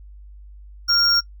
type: tone pair together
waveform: triangle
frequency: 1394 / 5553 Hz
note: F6 / F8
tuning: -4 / -11 cents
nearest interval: 2 octaves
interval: 2393 cents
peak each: -21 / -14 dBFS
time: 0.88-1.21 s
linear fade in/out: 20 ms
effects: noise-tail reverb RT60 0.1 s tail -23 dB re dry + added 50 Hz sine -39 dBFS peak until 1.4 s